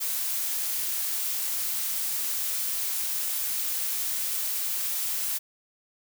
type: noise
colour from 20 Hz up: blue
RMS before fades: -29 dBFS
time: 0-5.39 s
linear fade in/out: 20 ms
effects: none